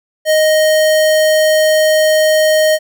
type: tone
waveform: square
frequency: 622.3 Hz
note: D#5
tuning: in tune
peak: -9 dBFS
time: 0.25-2.79 s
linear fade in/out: 50 ms
effects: none